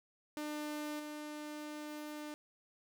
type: tone with level steps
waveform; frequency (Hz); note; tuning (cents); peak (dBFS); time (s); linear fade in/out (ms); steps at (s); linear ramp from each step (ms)
sawtooth; 299.9; D4; +36; -35 / -39; 0.37-2.34; 0; 0.99; 10
effects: none